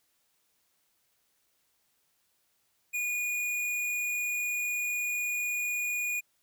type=tone with hard clipping; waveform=sine; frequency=2448 Hz; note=D#7; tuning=29 cents flat; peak=-30 dBFS; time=2.93-6.21 s; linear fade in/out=20 ms; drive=18 dB; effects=white hiss -73 dBFS RMS until 6.42 s